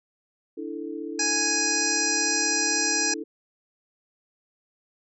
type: chord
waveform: sine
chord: D suspended second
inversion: none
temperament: equal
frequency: 293.7 / 329.6 / 440 Hz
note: D4 / E4 / A4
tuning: 0 / 0 / 0 cents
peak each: -35 / -34 / -36 dBFS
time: 0.57-3.24 s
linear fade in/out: 10 ms
type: harmonic tone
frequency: 830.6 Hz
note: G#5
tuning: in tune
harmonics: 1 / 2 / 3 / 5 / 6 / 7 / 8 / 9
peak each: -35 / -30 / -32 / -34 / -30 / -26 / -36 / -30 dBFS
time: 1.19-3.14 s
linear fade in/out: 5 ms
effects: none